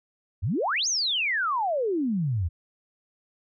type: exponential two-way sweep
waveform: sine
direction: up then down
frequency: 77.78 to 6645 to 77.78 Hz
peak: -23 dBFS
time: 0.42-2.49 s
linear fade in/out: 20 ms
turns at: 0.88 s
effects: none